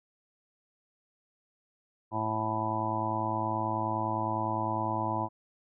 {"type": "harmonic tone", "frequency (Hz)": 109.7, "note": "A2", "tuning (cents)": -5, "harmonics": [1, 2, 3, 5, 6, 7, 8, 9], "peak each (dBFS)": [-36, -39, -37, -42, -38, -38, -35, -33], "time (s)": [2.11, 5.29], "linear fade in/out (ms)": 50, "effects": []}